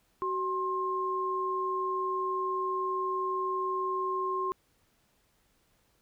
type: tone pair together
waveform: sine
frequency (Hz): 375.8 / 1063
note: F#4 / C6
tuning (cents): +27 / +27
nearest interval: octave + tritone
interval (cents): 1800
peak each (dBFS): -33 / -30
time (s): 0.22-4.52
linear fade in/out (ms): 0
effects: pink hiss -70 dBFS RMS until 6.01 s